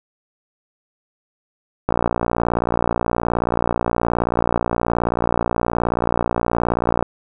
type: click train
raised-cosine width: 1 ms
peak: -4 dBFS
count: 303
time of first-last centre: 1.89-7.026 s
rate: 58.8 Hz
effects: none